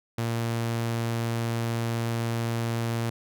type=tone; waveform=sawtooth; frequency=115.9 Hz; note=A#2; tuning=10 cents flat; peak=-22 dBFS; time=0.18-3.1 s; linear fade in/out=5 ms; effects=none